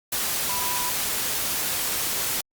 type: tone in noise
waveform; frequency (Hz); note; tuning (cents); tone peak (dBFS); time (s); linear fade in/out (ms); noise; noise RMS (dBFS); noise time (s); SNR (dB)
sine; 987.8; B5; 0; -30; 0.49-0.9; 5; white; -26; 0.12-2.41; -7
effects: Opus 48 kbps